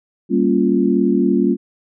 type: chord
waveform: sine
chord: G half-diminished seventh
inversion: none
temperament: equal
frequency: 196 / 233.1 / 277.2 / 349.2 Hz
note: G3 / Bb3 / Db4 / F4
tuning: 0 / 0 / 0 / 0 cents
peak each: -18 dBFS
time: 0.29-1.57 s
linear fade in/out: 50 ms
effects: none